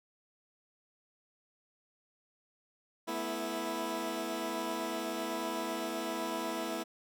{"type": "chord", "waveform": "15% pulse", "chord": "A suspended second", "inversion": "none", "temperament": "equal with one note detuned", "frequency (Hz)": [217.1, 246.9, 329.6], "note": ["A3", "B3", "E4"], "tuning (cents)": [-23, 0, 0], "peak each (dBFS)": [-35, -34, -30], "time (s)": [3.07, 6.84], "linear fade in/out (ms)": 20, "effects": []}